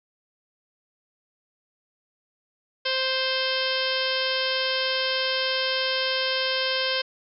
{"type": "harmonic tone", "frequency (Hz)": 523.3, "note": "C5", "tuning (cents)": 0, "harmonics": [1, 2, 3, 4, 5, 6, 7, 8, 9, 10], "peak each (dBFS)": [-29, -35, -31, -35, -33, -29, -35, -34, -34, -33], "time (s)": [2.85, 7.02], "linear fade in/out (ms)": 10, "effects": []}